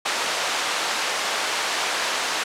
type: band-pass noise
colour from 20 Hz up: pink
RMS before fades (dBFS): -25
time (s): 0.05-2.44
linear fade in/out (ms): 10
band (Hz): 720 to 6600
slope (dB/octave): 12
effects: low-pass 12000 Hz 12 dB/octave